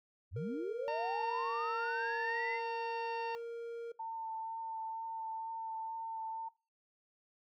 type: linear sweep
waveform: sine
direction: up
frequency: 69.4 to 2093 Hz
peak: -37 dBFS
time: 0.31-2.6 s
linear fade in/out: 50 ms
type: tone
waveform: triangle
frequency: 466.2 Hz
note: A#4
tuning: in tune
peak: -38 dBFS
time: 0.36-3.92 s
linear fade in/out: 5 ms
type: harmonic tone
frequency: 913 Hz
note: A#5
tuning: 36 cents flat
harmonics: 1 / 2 / 3 / 4 / 5 / 6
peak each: -37 / -48 / -47 / -60 / -57 / -64 dBFS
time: 0.88-3.35 s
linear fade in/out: 0 ms
type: tone with vibrato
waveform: sine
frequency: 897 Hz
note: A5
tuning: 33 cents sharp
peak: -38 dBFS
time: 3.99-6.49 s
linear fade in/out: 10 ms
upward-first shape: sine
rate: 2.1 Hz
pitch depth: 13 cents each way
effects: noise-tail reverb RT60 0.3 s tail -20 dB re dry